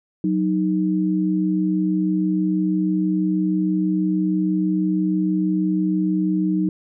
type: tone pair together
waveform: sine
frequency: 185.1 / 311.3 Hz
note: F#3 / D#4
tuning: +1 / +1 cents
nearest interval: major sixth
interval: 900 cents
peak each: -20 dBFS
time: 0.24-6.69 s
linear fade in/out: 2 ms
effects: none